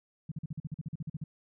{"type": "tone bursts", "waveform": "sine", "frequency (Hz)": 154.7, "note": "D#3", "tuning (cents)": -10, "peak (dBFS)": -33, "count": 14, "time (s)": [0.29, 1.24], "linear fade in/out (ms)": 5, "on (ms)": 27, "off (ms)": 44, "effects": []}